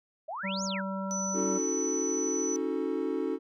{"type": "exponential two-way sweep", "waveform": "sine", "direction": "up then down", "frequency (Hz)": [586, 7040, 1287], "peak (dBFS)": -34, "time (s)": [0.28, 0.82], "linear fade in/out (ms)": 10, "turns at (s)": 0.64}
{"type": "harmonic tone", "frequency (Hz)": 192.8, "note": "G3", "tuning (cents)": -28, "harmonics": [1, 3, 5, 7], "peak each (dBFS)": [-33, -38, -40, -41], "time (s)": [0.43, 1.59], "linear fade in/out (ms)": 20}
{"type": "tone", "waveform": "sine", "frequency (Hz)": 5970, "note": "F#8", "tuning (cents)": 15, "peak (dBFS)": -32, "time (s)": [1.11, 2.56], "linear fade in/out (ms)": 0}
{"type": "chord", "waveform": "triangle", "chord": "D# half-diminished seventh", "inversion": "third", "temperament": "equal with one note detuned", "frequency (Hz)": [277.2, 317.7, 370, 440], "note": ["C#4", "D#4", "F#4", "A4"], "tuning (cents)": [0, 36, 0, 0], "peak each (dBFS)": -32, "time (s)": [1.33, 3.39], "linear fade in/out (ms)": 50}
{"effects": []}